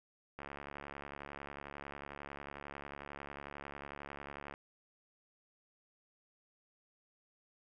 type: click train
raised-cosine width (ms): 0.5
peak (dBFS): -30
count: 296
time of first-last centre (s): 0.39-4.539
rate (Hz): 71.1
effects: none